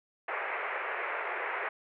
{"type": "band-pass noise", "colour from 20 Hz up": "white", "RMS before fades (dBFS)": -35, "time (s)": [0.28, 1.69], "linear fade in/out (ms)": 5, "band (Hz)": [400, 2300], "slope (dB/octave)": 48, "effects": []}